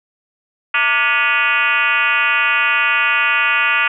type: tone with frequency modulation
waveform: sine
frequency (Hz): 1961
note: B6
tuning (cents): -13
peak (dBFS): -12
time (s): 0.74-3.88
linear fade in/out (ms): 5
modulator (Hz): 263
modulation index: 3.2
effects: none